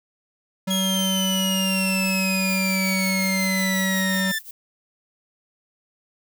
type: tone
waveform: square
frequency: 190 Hz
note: F#3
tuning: 46 cents sharp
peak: -23 dBFS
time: 0.67-4.32 s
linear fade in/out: 10 ms
type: exponential sweep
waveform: sawtooth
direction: down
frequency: 3300 to 1760 Hz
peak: -20 dBFS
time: 0.7-4.39 s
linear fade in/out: 10 ms
type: noise with tremolo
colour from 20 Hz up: violet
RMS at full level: -34 dBFS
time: 2.48-4.51 s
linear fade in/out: 5 ms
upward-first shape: triangle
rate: 5.5 Hz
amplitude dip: 90%
effects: none